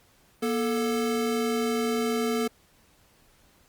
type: tone pair together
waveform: square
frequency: 238.7 / 440 Hz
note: A#3 / A4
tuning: +41 / 0 cents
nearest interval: major seventh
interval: 1059 cents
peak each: -28 dBFS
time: 0.42-2.48 s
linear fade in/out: 10 ms
effects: pink hiss -61 dBFS RMS until 3.68 s + Opus 48 kbps